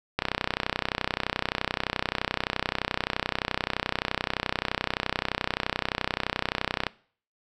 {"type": "click train", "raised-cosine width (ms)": 0.3, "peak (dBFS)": -8, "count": 212, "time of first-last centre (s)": [0.19, 6.867], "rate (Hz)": 31.6, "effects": ["noise-tail reverb RT60 0.5 s tail -21 dB re dry"]}